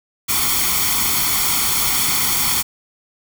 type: noise with comb filter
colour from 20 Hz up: white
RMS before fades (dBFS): -18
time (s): 0.28-2.63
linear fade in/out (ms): 20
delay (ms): 0.9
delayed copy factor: +0.7
effects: none